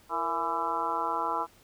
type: harmonic tone with a mistuned harmonic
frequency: 167.1 Hz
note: E3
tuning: 24 cents sharp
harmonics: 2 / 3 / 4 / 5 / 6 / 7 / 8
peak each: -41 / -39 / -39 / -34 / -31 / -36 / -34 dBFS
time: 0.09-1.47 s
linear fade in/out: 50 ms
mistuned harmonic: 3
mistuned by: -110 cents
effects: pink hiss -59 dBFS RMS until 1.63 s